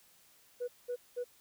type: tone bursts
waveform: sine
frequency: 489.6 Hz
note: B4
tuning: 15 cents flat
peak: -32 dBFS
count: 3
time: 0.6-1.243 s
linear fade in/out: 20 ms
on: 81 ms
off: 200 ms
effects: tanh soft clip ceiling -31 dBFS + white hiss -64 dBFS RMS until 1.4 s